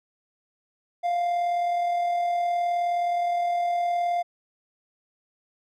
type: tone with amplitude modulation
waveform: triangle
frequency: 699 Hz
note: F5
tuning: 1 cent sharp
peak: -19 dBFS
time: 1.03-4.23 s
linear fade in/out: 20 ms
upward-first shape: sine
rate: 39.3 Hz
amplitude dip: 30%
effects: none